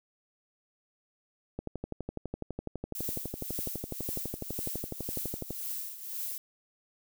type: click train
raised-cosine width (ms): 2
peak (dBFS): -22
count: 48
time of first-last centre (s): 1.59-5.507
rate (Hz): 12
type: noise with tremolo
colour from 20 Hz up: violet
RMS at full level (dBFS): -35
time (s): 2.95-6.38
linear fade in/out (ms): 2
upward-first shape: triangle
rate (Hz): 1.9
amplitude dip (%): 75
effects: none